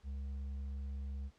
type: tone with hard clipping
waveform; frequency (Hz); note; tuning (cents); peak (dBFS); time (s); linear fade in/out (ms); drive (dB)
sine; 68.7; C#2; -15; -40; 0.03-1.31; 50; 4
effects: pink hiss -70 dBFS RMS until 1.38 s + low-pass 6000 Hz 12 dB/octave